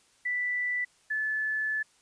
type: tone pair in turn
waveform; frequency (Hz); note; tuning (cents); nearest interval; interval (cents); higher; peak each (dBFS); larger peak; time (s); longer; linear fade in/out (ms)
sine; 1975.5 / 1734.1; B6 / A6; 0 / -26; major second; 226; first; -27; neither; 0.25-0.85 / 1.1-1.83; second; 10
effects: white hiss -64 dBFS RMS until 2.01 s + resampled to 22050 Hz